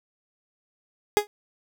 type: tone with exponential decay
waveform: 30% pulse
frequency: 415.3 Hz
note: G#4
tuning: in tune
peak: -10 dBFS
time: 1.17-1.27 s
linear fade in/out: 0 ms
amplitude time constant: 21 ms
effects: none